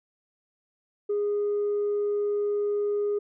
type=tone; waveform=sine; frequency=411.8 Hz; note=G#4; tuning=15 cents flat; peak=-22 dBFS; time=1.09-3.19 s; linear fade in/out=10 ms; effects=tanh soft clip ceiling -21 dBFS